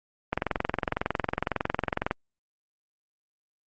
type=click train; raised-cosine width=0.5 ms; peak=-10 dBFS; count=40; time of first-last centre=0.33-2.111 s; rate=21.9 Hz; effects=Opus 32 kbps